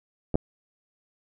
clicks, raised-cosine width 2 ms, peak -14 / -8 dBFS, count 2, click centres 0.343 / 0.355 s, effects none

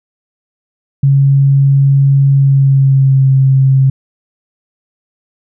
sine tone with pitch glide, 138.1 to 134.01 Hz, C#3 to C3, -6 to +42 cents, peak -5 dBFS, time 1.03-3.9 s, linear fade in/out 5 ms, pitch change -52 cents, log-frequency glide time 2.32-3.27 s, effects none

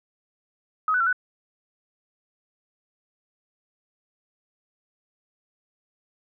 sine tone with pitch steps, 1266 / 1489 / 1358 / 1491 Hz, D#6 / F#6 / F6 / F#6, +30 / +11 / -49 / +13 cents, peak -19 dBFS, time 0.88-1.128 s, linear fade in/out 2 ms, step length 62 ms, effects none

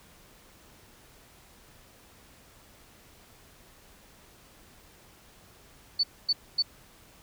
sine tone bursts, 4487 Hz, C#8, 20 cents sharp, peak -21 dBFS, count 3, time 5.99-6.625 s, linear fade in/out 10 ms, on 45 ms, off 250 ms, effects pink hiss -56 dBFS RMS until 7.22 s

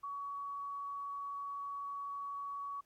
sine tone, 1127 Hz, C#6, 28 cents sharp, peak -39 dBFS, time 0.03-2.81 s, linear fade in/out 10 ms, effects pink hiss -75 dBFS RMS until 2.85 s + AAC 64 kbps

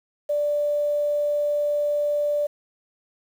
sine tone with quantisation, 587.3 Hz, D5, in tune, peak -20 dBFS, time 0.29-2.47 s, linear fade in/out 10 ms, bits 8, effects none

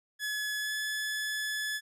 sawtooth tone with pitch glide, 1703 to 1717.8 Hz, G#6 to A6, +43 to -42 cents, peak -28 dBFS, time 0.19-1.81 s, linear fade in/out 50 ms, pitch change +15 cents, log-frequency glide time 0.59-0.73 s, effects resampled to 32000 Hz

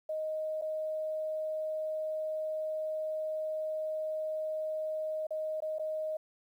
sine tone with dropouts, 624 Hz, D#5, 5 cents sharp, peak -32 dBFS, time 0.09-6.17 s, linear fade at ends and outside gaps 5 ms, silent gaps 0.614-0.62 / 5.269-5.306 / 5.604-5.621 / 5.785-5.794 s, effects 11-bit

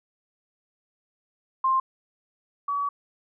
sine tone pair in turn, 1054 / 1136.9 Hz, C6 / C#6, +12 / +43 cents, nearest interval minor second, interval 131 cents, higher second, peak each -19 / -24 dBFS, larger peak first, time 1.64-1.8 / 2.68-2.89 s, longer second, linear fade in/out 5 ms, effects none

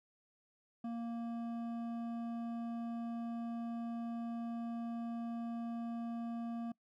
sine tone with hard clipping, 232.8 Hz, A#3, 2 cents flat, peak -40 dBFS, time 0.84-6.72 s, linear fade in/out 5 ms, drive 9 dB, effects noise-tail reverb RT60 0.1 s tail -24 dB re dry

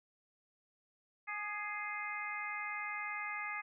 harmonic tone with a mistuned harmonic, 417.9 Hz, G#4, 11 cents sharp, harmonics 2 / 3 / 4 / 5 / 6, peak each -47 / -44 / -46 / -41 / -47 dBFS, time 1.27-3.62 s, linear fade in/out 20 ms, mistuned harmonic 3, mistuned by -31 cents, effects none

